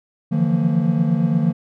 triangle tone cluster, 150.5 / 167.5 / 176.1 / 228.7 Hz, D3 / E3 / F3 / A#3, +43 / +28 / +15 / -33 cents, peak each -19 dBFS, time 0.31-1.53 s, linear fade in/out 20 ms, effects none

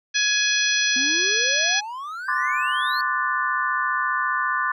harmonic tone, 838 Hz, G#5, 15 cents sharp, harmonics 2 / 3 / 4 / 5 / 6 / 7, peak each -23 / -25 / -26 / -27 / -29 / -26 dBFS, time 0.14-1.81 s, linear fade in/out 20 ms
triangle exponential sweep, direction up, 252.3 to 4435 Hz, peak -28 dBFS, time 0.96-3.01 s, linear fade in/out 2 ms
sine chord, D dominant seventh, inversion third, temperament equal with one note detuned, 1039.9 / 1174.7 / 1480 / 1760 Hz, C6 / D6 / F#6 / A6, -11 / 0 / 0 / 0 cents, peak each -26 dBFS, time 2.28-4.72 s, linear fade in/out 5 ms
effects none

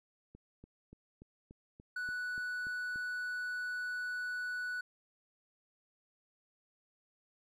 click train, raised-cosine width 3 ms, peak -40 dBFS, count 10, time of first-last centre 0.35-2.959 s, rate 3.45 Hz
triangle tone, 1480 Hz, F#6, in tune, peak -34 dBFS, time 1.96-4.81 s, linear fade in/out 5 ms
effects none

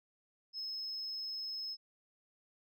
sine tone, 5180 Hz, E8, 31 cents flat, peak -37 dBFS, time 0.53-1.77 s, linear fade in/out 50 ms, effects tanh soft clip ceiling -35 dBFS

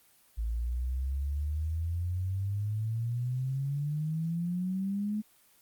sine exponential sweep, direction up, 54.7 to 215.1 Hz, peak -29 dBFS, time 0.37-5.22 s, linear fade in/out 20 ms, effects white hiss -63 dBFS RMS until 5.61 s + Opus 24 kbps

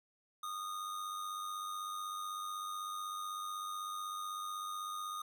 square tone with amplitude modulation, 1231 Hz, D#6, 19 cents flat, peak -38 dBFS, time 0.43-5.22 s, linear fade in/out 5 ms, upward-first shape sine, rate 96 Hz, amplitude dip 45%, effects none

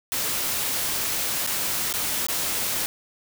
white noise with dropouts, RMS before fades -26 dBFS, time 0.12-2.86 s, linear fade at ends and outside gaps 0 ms, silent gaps 1.465-1.473 / 1.926-1.939 / 2.267-2.285 s, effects none

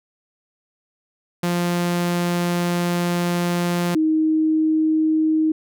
sawtooth / sine tone pair in turn, 174.61 / 314.2 Hz, F3 / D#4, 0 / +17 cents, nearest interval minor seventh, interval 1017 cents, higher second, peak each -15 dBFS, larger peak neither, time 1.43-3.95 / 3.95-5.52 s, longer first, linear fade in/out 5 ms, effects none

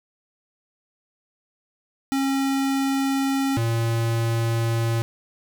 square tone pair in turn, 271.7 / 115.06 Hz, C#4 / A#2, -35 / -22 cents, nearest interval octave + minor third, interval 1487 cents, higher first, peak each -21 dBFS, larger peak neither, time 2.12-3.57 / 3.57-5.02 s, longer neither, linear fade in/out 0 ms, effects none

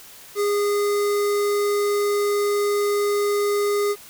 square tone with notch filter, 409.8 Hz, G#4, 23 cents flat, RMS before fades -21 dBFS, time 0.35-3.96 s, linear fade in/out 50 ms, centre 2900 Hz, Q 2, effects white hiss -44 dBFS RMS until 4.09 s

